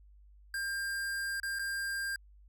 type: tone with dropouts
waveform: square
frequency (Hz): 1598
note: G6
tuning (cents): +33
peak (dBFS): -34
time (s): 0.54-2.16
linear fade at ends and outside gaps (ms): 2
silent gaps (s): 1.4-1.431 / 1.588-1.593
effects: added 50 Hz sine -55 dBFS peak until 2.48 s